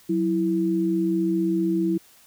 sine tone pair together, 185 / 329.6 Hz, F#3 / E4, 0 / 0 cents, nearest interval minor seventh, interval 1000 cents, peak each -25 / -21 dBFS, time 0.09-1.98 s, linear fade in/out 10 ms, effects white hiss -54 dBFS RMS until 2.26 s

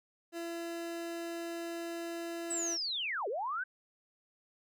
30% pulse tone, 337.5 Hz, E4, 41 cents sharp, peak -35 dBFS, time 0.32-2.78 s, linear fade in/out 50 ms
sine linear two-way sweep, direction down then up, 8070 to 374.7 to 1580 Hz, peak -33 dBFS, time 2.5-3.64 s, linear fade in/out 10 ms, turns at 3.28 s
effects none

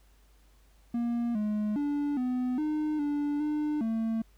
triangle tone with pitch steps, 236.6 / 211 / 289.5 / 251.2 / 305 / 291.1 / 299.9 / 224.5 Hz, A#3 / G#3 / D4 / B3 / D#4 / D4 / D4 / A3, +26 / +28 / -25 / +30 / -34 / -15 / +36 / +35 cents, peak -25 dBFS, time 0.94-4.22 s, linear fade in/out 5 ms, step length 410 ms, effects added 50 Hz sine -58 dBFS peak until 4.37 s + pink hiss -67 dBFS RMS until 4.37 s

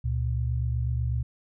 sine tone pair together, 70.69 / 118.8 Hz, C#2 / A#2, +34 / +33 cents, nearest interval major sixth, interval 899 cents, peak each -27 dBFS, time 0.04-1.23 s, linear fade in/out 10 ms, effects none

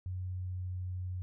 sine tone with pitch glide, 91.8 to 91.27 Hz, F#2 to F#2, -13 to -23 cents, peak -35 dBFS, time 0.06-1.22 s, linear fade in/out 0 ms, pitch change -10 cents, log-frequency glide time 0.23-0.68 s, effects none

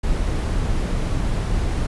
brown noise, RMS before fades -21 dBFS, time 0.03-1.87 s, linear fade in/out 10 ms, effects resampled to 24000 Hz

